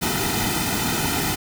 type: noise with comb filter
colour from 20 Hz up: pink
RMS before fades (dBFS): -23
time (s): 0.01-1.36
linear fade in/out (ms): 20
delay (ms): 1.8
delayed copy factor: -0.85
effects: none